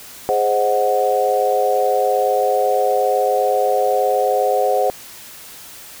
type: chord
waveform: sine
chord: Ab dominant seventh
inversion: none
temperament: equal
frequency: 415.3 / 523.3 / 622.3 / 740 Hz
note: Ab4 / C5 / Eb5 / Gb5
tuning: 0 / 0 / 0 / 0 cents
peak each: -21 / -18 / -23 / -18 dBFS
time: 0.29-4.9 s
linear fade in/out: 0 ms
effects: white hiss -38 dBFS RMS until 6 s